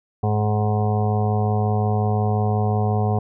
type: harmonic tone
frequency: 105.6 Hz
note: G#2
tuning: 29 cents sharp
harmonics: 1 / 2 / 4 / 5 / 6 / 7 / 8 / 9 / 10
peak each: -19 / -26 / -27 / -33 / -37 / -26 / -38 / -36 / -38 dBFS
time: 0.23-3.19 s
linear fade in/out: 5 ms
effects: none